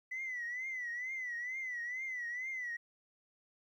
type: tone with vibrato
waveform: sine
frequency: 1993 Hz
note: B6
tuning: 15 cents sharp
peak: -36 dBFS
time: 0.11-2.77 s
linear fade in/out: 10 ms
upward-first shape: triangle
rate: 2.2 Hz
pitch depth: 120 cents each way
effects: tanh soft clip ceiling -34 dBFS + 12-bit